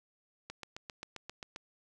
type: click train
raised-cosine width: 0.2 ms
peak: -25 dBFS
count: 9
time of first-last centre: 0.5-1.561 s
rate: 7.54 Hz
effects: 10-bit